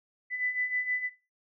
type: beating tone pair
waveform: sine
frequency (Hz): 1992 / 1998.4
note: B6 / B6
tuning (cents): +14 / +20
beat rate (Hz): 6.4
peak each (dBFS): -35 / -29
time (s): 0.3-1.1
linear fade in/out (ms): 50
effects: noise-tail reverb RT60 0.3 s tail -18 dB re dry